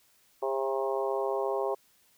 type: harmonic tone with a mistuned harmonic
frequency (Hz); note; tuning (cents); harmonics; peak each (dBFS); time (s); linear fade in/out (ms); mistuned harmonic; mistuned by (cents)
134.4; C3; +47; 3 / 4 / 5 / 6 / 7 / 8; -31 / -33 / -35 / -37 / -38 / -39; 0.42-1.75; 10; 5; -15
effects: white hiss -65 dBFS RMS until 2.17 s